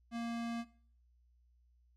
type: tone with low-pass filter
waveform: square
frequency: 233.1 Hz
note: A#3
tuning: in tune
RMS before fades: -39 dBFS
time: 0.11-0.65 s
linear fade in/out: 50 ms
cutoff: 6900 Hz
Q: 0.55
effects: noise-tail reverb RT60 0.5 s tail -18 dB re dry + added 60 Hz sine -66 dBFS peak until 1.96 s